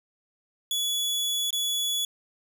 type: tone with dropouts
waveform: sawtooth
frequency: 3400 Hz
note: G#7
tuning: 40 cents sharp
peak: -22 dBFS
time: 0.71-2.05 s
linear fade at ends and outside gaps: 2 ms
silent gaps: 1.506-1.528 s
effects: none